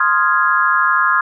sine chord, F minor seventh, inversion second, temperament equal, 1046.5 / 1244.5 / 1396.9 / 1661.2 Hz, C6 / Eb6 / F6 / Ab6, 0 / 0 / 0 / 0 cents, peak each -17 dBFS, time 0-1.21 s, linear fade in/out 5 ms, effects none

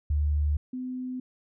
sine tone pair in turn, 74 / 254.1 Hz, D2 / B3, +14 / +49 cents, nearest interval octave + major sixth, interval 2135 cents, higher second, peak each -22 / -31 dBFS, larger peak first, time 0.1-0.57 / 0.73-1.2 s, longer neither, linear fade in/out 5 ms, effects none

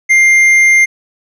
sine tone with tanh clipping, 2100 Hz, C7, 6 cents sharp, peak -6 dBFS, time 0.09-0.86 s, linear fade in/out 20 ms, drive 7 dB, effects none

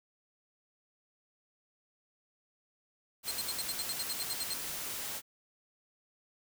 white noise, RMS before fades -39 dBFS, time 3.23-5.22 s, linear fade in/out 50 ms
25% pulse tone bursts, 4186 Hz, C8, in tune, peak -29 dBFS, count 13, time 3.28-4.535 s, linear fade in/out 0 ms, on 31 ms, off 71 ms
effects none

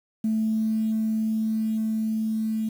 sine tone with level ramp, 219.7 Hz, A3, 2 cents flat, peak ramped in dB -20 to -23 dBFS, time 0.24-2.69 s, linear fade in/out 5 ms, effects tanh soft clip ceiling -16 dBFS + 8-bit

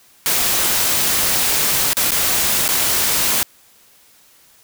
white noise with dropouts, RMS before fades -17 dBFS, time 0.26-3.43 s, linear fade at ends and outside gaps 0 ms, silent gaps 1.932-1.969 / 2.107-2.118 / 2.68-2.689 s, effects white hiss -51 dBFS RMS until 4.63 s

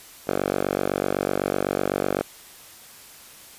5% pulse tone with band-pass filter, 47.95 Hz, G1, 37 cents flat, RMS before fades -25 dBFS, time 0.27-2.22 s, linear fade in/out 10 ms, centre 660 Hz, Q 0.85, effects white hiss -46 dBFS RMS until 3.58 s + resampled to 32000 Hz

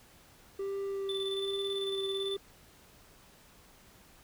triangle tone with vibrato, 392 Hz, G4, in tune, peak -31 dBFS, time 0.59-2.37 s, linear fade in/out 5 ms, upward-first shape sine, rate 1.2 Hz, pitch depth 12 cents each way
triangle tone with tremolo, 3520 Hz, A7, in tune, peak -33 dBFS, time 1.09-2.36 s, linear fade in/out 2 ms, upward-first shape square, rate 18 Hz, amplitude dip 50%
effects pink hiss -59 dBFS RMS until 4.23 s

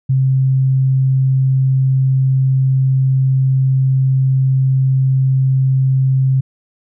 sine tone, 132.5 Hz, C3, 22 cents sharp, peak -10 dBFS, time 0.09-6.41 s, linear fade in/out 10 ms, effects none

